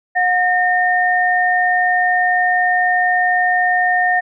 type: tone pair together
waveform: sine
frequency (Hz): 724.6 / 1826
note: F#5 / A#6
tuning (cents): -36 / -36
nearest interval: octave + major third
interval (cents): 1600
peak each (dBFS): -15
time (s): 0.15-4.21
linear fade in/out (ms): 20
effects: none